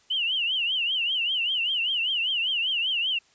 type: tone with vibrato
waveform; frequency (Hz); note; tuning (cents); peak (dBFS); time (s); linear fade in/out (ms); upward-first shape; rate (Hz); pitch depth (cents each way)
sine; 2935; F#7; -15; -23; 0.1-3.19; 10; triangle; 5.1; 180
effects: white hiss -61 dBFS RMS until 3.34 s + resampled to 16000 Hz